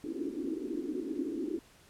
pink band-pass noise, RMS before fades -36 dBFS, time 0.04-1.59 s, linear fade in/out 0 ms, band 270 to 360 Hz, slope 48 dB/octave, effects pink hiss -60 dBFS RMS until 1.89 s + low-pass 12000 Hz 12 dB/octave

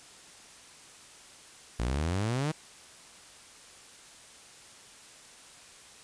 sawtooth exponential sweep, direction up, 55 to 161.2 Hz, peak -24 dBFS, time 1.79-2.52 s, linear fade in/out 10 ms, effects white hiss -52 dBFS RMS until 6.03 s + resampled to 22050 Hz

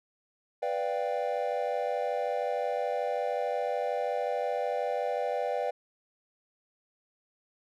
triangle chord, G dominant seventh, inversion first, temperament equal, 493.9 / 587.3 / 698.5 / 784 Hz, B4 / D5 / F5 / G5, 0 / 0 / 0 / 0 cents, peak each -31 / -31 / -33 / -33 dBFS, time 0.62-5.71 s, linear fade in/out 10 ms, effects none

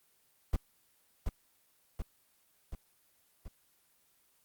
brown noise with echo, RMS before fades -27 dBFS, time 0.53-0.56 s, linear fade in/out 2 ms, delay 730 ms, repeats 4, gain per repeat -4 dB, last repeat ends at 3.48 s, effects white hiss -70 dBFS RMS until 4.44 s + Opus 24 kbps

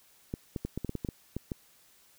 clicks, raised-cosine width 3 ms, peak -20 dBFS, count 11, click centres 0.339 / 0.562 / 0.65 / 0.776 / 0.847 / 0.894 / 0.953 / 1.048 / 1.088 / 1.366 / 1.518 s, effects white hiss -62 dBFS RMS until 2.18 s

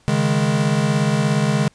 square chord, C# suspended second, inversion none, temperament equal, 138.59 / 155.56 / 207.7 Hz, C#3 / D#3 / G#3, 0 / 0 / 0 cents, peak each -21 dBFS, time 0.08-1.68 s, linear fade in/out 0 ms, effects pink hiss -56 dBFS RMS until 1.74 s + resampled to 22050 Hz

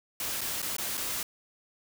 white noise with dropouts, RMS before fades -33 dBFS, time 0.2-1.23 s, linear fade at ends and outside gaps 2 ms, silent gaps 0.409-0.414 / 0.619-0.626 / 0.767-0.783 / 0.972-0.976 s, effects none

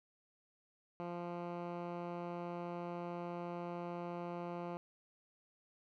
10% pulse tone with low-pass filter, 173.8 Hz, F3, 8 cents flat, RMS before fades -43 dBFS, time 1-4.77 s, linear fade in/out 0 ms, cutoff 1600 Hz, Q 0.57, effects none

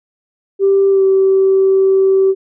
sine tone with pitch glide, 392.2 to 384.8 Hz, G4 to G4, +1 to -32 cents, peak -7 dBFS, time 0.59-2.35 s, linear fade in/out 50 ms, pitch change -33 cents, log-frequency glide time 0.9-1.03 s, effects tanh soft clip ceiling -3 dBFS

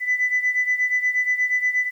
sine beating tone pair, 1994 / 2002.4 Hz, B6 / B6, +16 / +23 cents, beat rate 8.4 Hz, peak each -19 / -23 dBFS, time 0-1.91 s, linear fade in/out 50 ms, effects tanh soft clip ceiling -13 dBFS + 9-bit

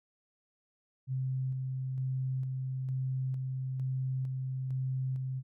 sine tone with tremolo, 130.81 Hz, C3, in tune, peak -30 dBFS, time 1.07-5.43 s, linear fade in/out 50 ms, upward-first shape square, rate 1.1 Hz, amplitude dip 25%, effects none

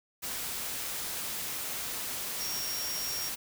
sine tone in noise, 5588 Hz, F8, in tune, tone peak -35 dBFS, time 2.39-3.3 s, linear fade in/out 20 ms, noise white, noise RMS -36 dBFS, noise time 0.22-3.36 s, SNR -2 dB, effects none

